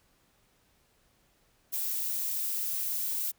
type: noise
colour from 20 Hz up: violet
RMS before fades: -32 dBFS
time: 1.72-3.32 s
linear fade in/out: 20 ms
effects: pink hiss -68 dBFS RMS until 3.38 s